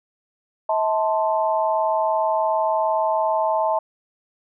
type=chord; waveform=sine; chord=A minor; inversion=second; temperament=equal with one note detuned; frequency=642.7 / 880 / 1046.5 Hz; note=E5 / A5 / C6; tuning=-44 / 0 / 0 cents; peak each=-21 / -21 / -27 dBFS; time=0.69-3.79 s; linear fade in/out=5 ms; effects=none